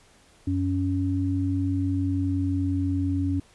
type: tone pair together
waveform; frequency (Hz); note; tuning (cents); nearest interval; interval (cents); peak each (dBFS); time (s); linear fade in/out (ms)
sine; 92.79 / 278.7; F#2 / C#4; +5 / +9; octave + perfect fifth; 1904; -25; 0.47-3.4; 5
effects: pink hiss -57 dBFS RMS until 3.54 s + resampled to 24000 Hz